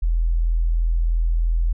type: tone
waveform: sine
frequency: 41.54 Hz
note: E1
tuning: 14 cents sharp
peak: -16 dBFS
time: 0.02-1.73 s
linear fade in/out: 10 ms
effects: none